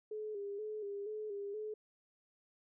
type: tone with vibrato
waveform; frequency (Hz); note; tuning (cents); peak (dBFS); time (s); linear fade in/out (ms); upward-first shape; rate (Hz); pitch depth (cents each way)
sine; 415.3; G#4; 0; -39; 0.11-1.74; 5; square; 2.1; 53
effects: none